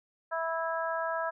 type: harmonic tone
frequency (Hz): 328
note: E4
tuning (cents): -9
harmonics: 2 / 3 / 4 / 5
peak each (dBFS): -33 / -35 / -36 / -37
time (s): 0.31-1.31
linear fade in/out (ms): 20
effects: none